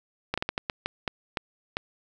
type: slowing click train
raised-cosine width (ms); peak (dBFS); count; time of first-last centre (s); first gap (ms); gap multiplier
0.3; -11; 10; 0.34-1.769; 36; 1.35
effects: none